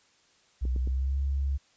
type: tone with pitch glide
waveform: sine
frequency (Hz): 62.7 to 68.77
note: B1 to C#2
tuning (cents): +27 to -13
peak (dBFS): -25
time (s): 0.61-1.58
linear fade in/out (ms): 20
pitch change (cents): +160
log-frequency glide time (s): 0.78-1.18
type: clicks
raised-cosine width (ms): 3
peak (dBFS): -26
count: 3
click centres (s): 0.653 / 0.762 / 0.874
effects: white hiss -64 dBFS RMS until 1.76 s + resampled to 16000 Hz

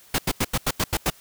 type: noise bursts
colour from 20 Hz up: pink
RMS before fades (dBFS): -22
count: 8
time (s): 0.14-1.102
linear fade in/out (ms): 5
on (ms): 45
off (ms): 86
effects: white hiss -52 dBFS RMS until 1.2 s

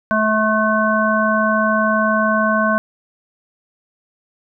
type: harmonic tone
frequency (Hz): 216.5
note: A3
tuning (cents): -28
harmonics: 1 / 3 / 5 / 7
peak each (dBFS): -19 / -19 / -19 / -19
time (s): 0.11-2.78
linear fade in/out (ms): 0
effects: none

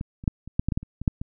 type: clicks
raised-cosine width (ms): 5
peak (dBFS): -18 / -26 / -7 / -26 / -8 / -11 / -12 / -12 / -25 / -20 / -7 / -19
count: 12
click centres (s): 0.011 / 0.239 / 0.278 / 0.476 / 0.595 / 0.686 / 0.722 / 0.775 / 0.83 / 1.016 / 1.078 / 1.215
effects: none

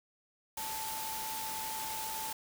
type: tone in noise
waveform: sine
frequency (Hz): 880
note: A5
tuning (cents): 0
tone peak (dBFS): -40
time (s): 0.57-2.33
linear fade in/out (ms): 5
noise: white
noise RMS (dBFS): -40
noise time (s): 0.57-2.33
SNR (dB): -3
effects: none

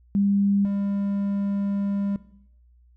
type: tone pair in turn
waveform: sine / triangle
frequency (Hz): 200 / 200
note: G3 / G3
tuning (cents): +35 / +35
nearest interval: unison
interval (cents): 0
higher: neither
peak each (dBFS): -18 / -21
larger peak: first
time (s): 0.15-0.65 / 0.65-2.16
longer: second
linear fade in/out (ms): 0
effects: noise-tail reverb RT60 0.8 s tail -17 dB re dry + added 60 Hz sine -53 dBFS peak until 2.96 s

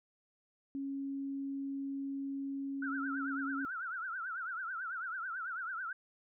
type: tone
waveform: sine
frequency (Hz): 275.2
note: C#4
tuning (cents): -12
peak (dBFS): -36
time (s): 0.75-3.65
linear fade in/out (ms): 0
type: tone with vibrato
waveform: sine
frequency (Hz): 1432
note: F6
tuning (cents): +43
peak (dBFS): -37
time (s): 2.82-5.93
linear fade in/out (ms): 5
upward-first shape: triangle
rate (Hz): 9.1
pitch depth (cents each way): 190
effects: none

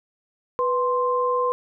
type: tone pair together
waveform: sine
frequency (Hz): 493.9 / 1046.5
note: B4 / C6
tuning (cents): 0 / 0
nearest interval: octave + minor second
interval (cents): 1300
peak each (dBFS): -22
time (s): 0.59-1.52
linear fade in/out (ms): 0
effects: none

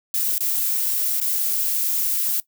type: noise with dropouts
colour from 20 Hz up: violet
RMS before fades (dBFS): -22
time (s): 0.14-2.4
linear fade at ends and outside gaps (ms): 1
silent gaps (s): 0.381-0.406 / 1.201-1.213
effects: noise-tail reverb RT60 0.1 s tail -18 dB re dry

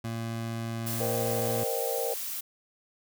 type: tone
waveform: 25% pulse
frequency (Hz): 114.5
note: A#2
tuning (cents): -31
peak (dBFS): -28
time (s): 0.04-1.64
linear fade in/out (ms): 5
type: noise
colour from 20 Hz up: blue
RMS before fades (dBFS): -35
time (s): 0.86-2.41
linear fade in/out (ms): 10
type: chord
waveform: sine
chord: C minor seventh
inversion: third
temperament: equal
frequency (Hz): 466.2 / 523.3 / 622.3 / 784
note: Bb4 / C5 / Eb5 / G5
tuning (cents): 0 / 0 / 0 / 0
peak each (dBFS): -32 / -33 / -37 / -37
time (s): 1-2.14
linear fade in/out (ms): 5
effects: none

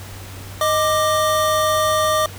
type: tone pair together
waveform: square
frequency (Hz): 622.3 / 1184.6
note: D#5 / D6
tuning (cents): 0 / +15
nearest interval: major seventh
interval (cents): 1115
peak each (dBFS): -19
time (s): 0.61-2.26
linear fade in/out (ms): 2
effects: added 96 Hz sine -34 dBFS peak until 2.38 s + pink hiss -38 dBFS RMS until 2.38 s

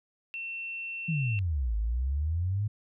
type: tone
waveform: sine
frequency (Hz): 2700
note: E7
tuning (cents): +41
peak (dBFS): -34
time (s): 0.34-1.39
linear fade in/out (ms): 0
type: exponential two-way sweep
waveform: sine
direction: down then up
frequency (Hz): 171.5 to 51.8 to 108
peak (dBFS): -26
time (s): 1.08-2.68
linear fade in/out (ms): 10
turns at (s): 1.76
effects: none

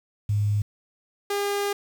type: tone pair in turn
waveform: sine / sawtooth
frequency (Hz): 103.7 / 404.6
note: G#2 / G#4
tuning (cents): -2 / -45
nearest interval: 2 octaves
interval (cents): 2357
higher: second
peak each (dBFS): -20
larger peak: neither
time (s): 0.29-0.62 / 1.3-1.73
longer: second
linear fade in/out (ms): 5
effects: 8-bit

